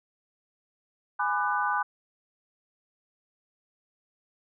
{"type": "chord", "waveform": "sine", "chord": "G# half-diminished seventh", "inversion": "none", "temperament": "just", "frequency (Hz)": [830.6, 996.7, 1196.1, 1495.1], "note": ["G#5", "B5", "D6", "F#6"], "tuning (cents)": [0, 16, 31, 18], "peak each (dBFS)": -30, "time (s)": [1.19, 1.83], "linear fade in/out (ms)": 10, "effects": []}